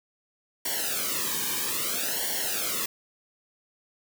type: noise with flanger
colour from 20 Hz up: white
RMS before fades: -29 dBFS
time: 0.65-2.86 s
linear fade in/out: 5 ms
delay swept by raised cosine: 0.79 to 1.5 ms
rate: 0.61 Hz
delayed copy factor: -1
effects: none